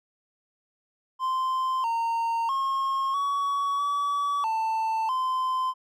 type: tone with pitch steps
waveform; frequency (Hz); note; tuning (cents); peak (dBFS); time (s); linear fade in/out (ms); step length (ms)
triangle; 1040 / 920 / 1079 / 1126 / 1143 / 889 / 1032; C6 / A#5 / C#6 / C#6 / D6 / A5 / C6; -11 / -23 / -47 / +27 / -47 / +18 / -24; -22; 1.19-5.74; 50; 650
effects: none